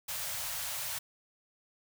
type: band-stop noise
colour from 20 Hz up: white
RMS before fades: -37 dBFS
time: 0.08-0.99 s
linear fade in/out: 10 ms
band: 160 to 520 Hz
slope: 96 dB/octave
effects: none